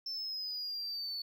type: exponential sweep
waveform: sine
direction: down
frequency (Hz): 5340 to 4435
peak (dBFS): -34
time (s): 0.06-1.22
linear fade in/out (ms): 5
effects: tanh soft clip ceiling -35 dBFS + 12-bit